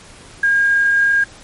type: tone with quantisation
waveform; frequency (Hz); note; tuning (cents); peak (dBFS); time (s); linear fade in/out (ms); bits
sine; 1621; G#6; -42; -11; 0.43-1.24; 5; 6
effects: pink hiss -41 dBFS RMS until 1.43 s + MP3 48 kbps